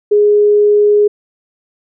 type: tone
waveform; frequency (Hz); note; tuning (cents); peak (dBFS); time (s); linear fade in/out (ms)
sine; 415.3; G#4; 0; -6; 0.11-1.08; 10
effects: none